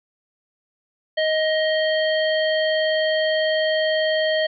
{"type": "harmonic tone with a mistuned harmonic", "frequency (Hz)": 627, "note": "D#5", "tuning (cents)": 13, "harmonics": [1, 3, 5, 7], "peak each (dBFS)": [-19, -25, -27, -33], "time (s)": [1.17, 4.47], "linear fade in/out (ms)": 10, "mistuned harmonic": 5, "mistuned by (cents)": 19, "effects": []}